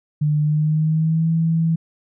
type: tone with pitch glide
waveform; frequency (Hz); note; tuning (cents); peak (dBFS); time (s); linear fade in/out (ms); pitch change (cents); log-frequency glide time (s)
sine; 150 to 163.58; D3 to E3; +37 to -13; -15; 0.21-1.76; 10; +150; 0.42-1.3
effects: none